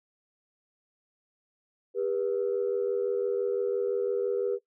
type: tone pair together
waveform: sine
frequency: 399.5 / 485.4 Hz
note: G4 / B4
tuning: +33 / -30 cents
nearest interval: minor third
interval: 337 cents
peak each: -28 dBFS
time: 1.94-4.59 s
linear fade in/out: 50 ms
effects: noise-tail reverb RT60 0.1 s tail -18 dB re dry + tanh soft clip ceiling -19 dBFS